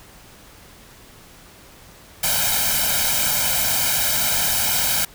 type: noise with comb filter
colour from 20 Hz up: white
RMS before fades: -20 dBFS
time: 2.23-5.05 s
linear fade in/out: 5 ms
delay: 1.3 ms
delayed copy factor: +0.95
effects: pink hiss -46 dBFS RMS until 5.14 s